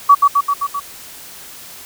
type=tone with echo; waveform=sine; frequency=1138 Hz; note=C#6; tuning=45 cents sharp; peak=-3 dBFS; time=0.09-0.15 s; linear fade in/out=10 ms; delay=130 ms; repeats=5; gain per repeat=-3 dB; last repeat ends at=0.8 s; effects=white hiss -36 dBFS RMS until 1.85 s